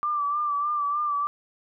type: tone with vibrato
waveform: sine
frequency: 1174.7 Hz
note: D6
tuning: in tune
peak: -23 dBFS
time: 0.03-1.27 s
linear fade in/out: 0 ms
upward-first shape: sine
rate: 3.3 Hz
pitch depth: 43 cents each way
effects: none